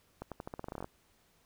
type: accelerating click train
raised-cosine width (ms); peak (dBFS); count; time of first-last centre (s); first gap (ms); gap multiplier
1; -26; 14; 0.22-0.844; 97; 0.87
effects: pink hiss -69 dBFS RMS until 1.45 s